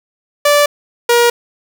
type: tone pair in turn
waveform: sawtooth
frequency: 583 / 475.5 Hz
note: D5 / A#4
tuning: -13 / +34 cents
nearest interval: major third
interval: 353 cents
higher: first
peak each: -4 dBFS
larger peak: neither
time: 0.45-0.66 / 1.09-1.3 s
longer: neither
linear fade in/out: 5 ms
effects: none